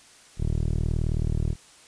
15% pulse tone with low-pass filter, 38.89 Hz, D#1, in tune, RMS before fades -25 dBFS, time 0.37-1.56 s, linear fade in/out 50 ms, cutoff 280 Hz, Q 0.75, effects white hiss -52 dBFS RMS until 1.87 s + resampled to 22050 Hz

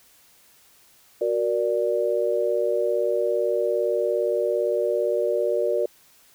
sine chord, Gb augmented, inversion none, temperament equal with one note detuned, 370 / 469.7 / 587.3 Hz, Gb4 / Bb4 / D5, 0 / +13 / 0 cents, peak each -26 / -24 / -24 dBFS, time 1.21-5.86 s, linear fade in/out 5 ms, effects white hiss -56 dBFS RMS until 6.34 s

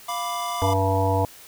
square chord, B diminished, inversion second, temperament equal, 698.5 / 987.8 / 1174.7 Hz, F5 / B5 / D6, 0 / 0 / 0 cents, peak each -31 dBFS, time 0.08-0.74 s, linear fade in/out 10 ms
harmonic tone, 96.4 Hz, G2, 28 cents flat, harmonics 1 / 3 / 5 / 7 / 9 / 10, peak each -22 / -29 / -26 / -26 / -27 / -28 dBFS, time 0.62-1.25 s, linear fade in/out 0 ms
effects white hiss -46 dBFS RMS until 1.47 s

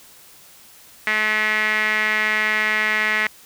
sawtooth tone with band-pass filter, 214.7 Hz, A3, 42 cents flat, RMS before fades -20 dBFS, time 1.07-3.27 s, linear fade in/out 0 ms, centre 2000 Hz, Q 5.4, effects white hiss -47 dBFS RMS until 3.45 s

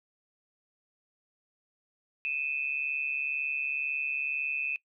sine tone pair together, 2487 / 2629 Hz, D#7 / E7, -1 / -5 cents, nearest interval minor second, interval 96 cents, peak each -32 / -32 dBFS, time 2.25-4.76 s, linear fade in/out 0 ms, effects noise-tail reverb RT60 0.1 s tail -21 dB re dry

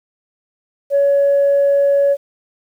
sine tone, 562 Hz, C#5, 24 cents sharp, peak -9 dBFS, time 0.9-2.17 s, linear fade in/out 50 ms, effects tanh soft clip ceiling -7 dBFS + 8-bit

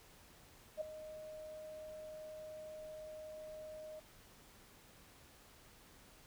sine tone with ADSR envelope, 620 Hz, D#5, 6 cents flat, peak -34 dBFS, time 0.77-4 s, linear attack 41 ms, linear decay 6 ms, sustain -13 dB, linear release 10 ms, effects pink hiss -62 dBFS RMS until 6.26 s

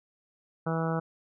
harmonic tone, 163.2 Hz, E3, 17 cents flat, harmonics 1 / 2 / 3 / 4 / 5 / 6 / 7 / 8 / 9, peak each -29 / -37 / -34 / -37 / -38 / -42 / -42 / -38 / -42 dBFS, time 0.66-1 s, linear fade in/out 10 ms, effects none

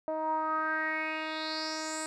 10% pulse tone with low-pass filter sweep, 314 Hz, D#4, 16 cents sharp, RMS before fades -33 dBFS, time 0.08-2.06 s, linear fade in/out 0 ms, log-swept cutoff 700 to 8600 Hz, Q 5.4, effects none

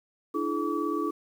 sine tone cluster, 298.6 / 336.5 / 425.8 / 1146 Hz, D4 / E4 / G#4 / D6, +29 / +36 / +43 / -43 cents, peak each -31 / -31 / -33 / -32 dBFS, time 0.34-1.11 s, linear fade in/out 10 ms, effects 9-bit

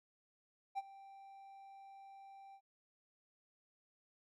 triangle tone with ADSR envelope, 784 Hz, G5, in tune, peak -33 dBFS, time 0.75-2.61 s, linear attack 31 ms, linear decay 32 ms, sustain -19 dB, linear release 68 ms, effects none

